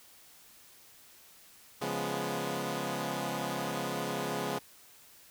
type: chord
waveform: 10% pulse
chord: C# dominant seventh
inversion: none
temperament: equal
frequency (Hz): 138.59 / 174.61 / 207.7 / 246.9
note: C#3 / E#3 / G#3 / B3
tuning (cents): 0 / 0 / 0 / 0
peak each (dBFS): -30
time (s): 1.81-4.59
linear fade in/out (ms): 10
effects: white hiss -57 dBFS RMS until 5.3 s